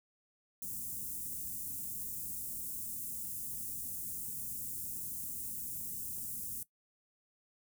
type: band-stop noise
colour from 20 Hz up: white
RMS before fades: -41 dBFS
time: 0.62-6.63 s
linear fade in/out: 2 ms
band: 270 to 8100 Hz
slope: 24 dB/octave
effects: noise-tail reverb RT60 0.1 s tail -18 dB re dry